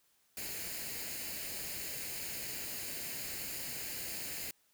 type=noise with comb filter; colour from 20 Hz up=white; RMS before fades=-41 dBFS; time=0.37-4.51 s; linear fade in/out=2 ms; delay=0.43 ms; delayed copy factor=+0.6; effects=white hiss -72 dBFS RMS until 4.73 s